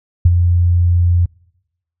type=tone with ADSR envelope; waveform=sine; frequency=87.31 Hz; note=F2; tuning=in tune; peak=-3 dBFS; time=0.25-1.26 s; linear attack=7 ms; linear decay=35 ms; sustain=-6 dB; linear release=10 ms; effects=noise-tail reverb RT60 0.9 s tail -26 dB re dry